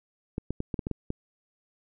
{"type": "clicks", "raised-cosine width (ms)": 3, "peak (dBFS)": -17, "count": 8, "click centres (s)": [0.381, 0.506, 0.604, 0.742, 0.792, 0.869, 0.913, 1.104], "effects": []}